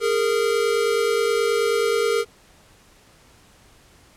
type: tone pair together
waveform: square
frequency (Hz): 411.9 / 461.3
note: G#4 / A#4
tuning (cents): -14 / -18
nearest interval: major second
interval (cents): 196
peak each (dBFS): -23 / -21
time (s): 0-2.25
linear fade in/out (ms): 50
effects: pink hiss -53 dBFS RMS until 4.16 s + low-pass 11000 Hz 12 dB/octave